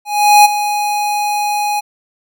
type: tone with ADSR envelope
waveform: square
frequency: 830.6 Hz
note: G#5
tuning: in tune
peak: -3 dBFS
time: 0.05-1.81 s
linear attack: 400 ms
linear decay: 18 ms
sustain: -12 dB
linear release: 20 ms
effects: none